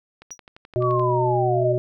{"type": "click train", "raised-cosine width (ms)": 0.3, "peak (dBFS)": -27, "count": 10, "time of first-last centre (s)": [0.22, 0.996], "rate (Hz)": 11.6}
{"type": "tone with exponential decay", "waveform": "triangle", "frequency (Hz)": 5800, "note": "F#8", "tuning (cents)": -35, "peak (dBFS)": -28, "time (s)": [0.31, 0.38], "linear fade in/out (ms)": 5, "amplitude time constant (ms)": 15}
{"type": "harmonic tone", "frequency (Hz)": 123.4, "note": "B2", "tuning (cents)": -1, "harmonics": [1, 3, 5], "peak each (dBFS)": [-23, -22, -25], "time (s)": [0.76, 1.78], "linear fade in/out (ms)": 0}
{"type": "linear sweep", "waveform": "sine", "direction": "down", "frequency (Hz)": [1174.7, 570], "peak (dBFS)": -22, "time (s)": [0.8, 1.76], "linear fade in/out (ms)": 50}
{"effects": []}